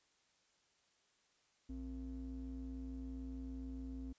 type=ring-modulated tone; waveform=triangle; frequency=102.2 Hz; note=G#2; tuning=27 cents flat; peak=-38 dBFS; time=1.69-4.13 s; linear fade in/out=10 ms; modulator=161 Hz; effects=white hiss -75 dBFS RMS until 4.18 s + resampled to 16000 Hz